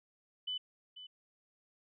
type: tone with echo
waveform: sine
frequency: 3000 Hz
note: F#7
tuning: 23 cents sharp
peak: -35 dBFS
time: 0.47-0.58 s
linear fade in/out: 10 ms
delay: 490 ms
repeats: 1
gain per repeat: -12 dB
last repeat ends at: 1.07 s
effects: none